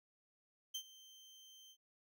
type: tone with ADSR envelope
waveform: 30% pulse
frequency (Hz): 3122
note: G7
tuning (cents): -8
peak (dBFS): -36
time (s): 0.74-1.77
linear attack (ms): 11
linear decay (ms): 74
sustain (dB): -19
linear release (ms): 64
effects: none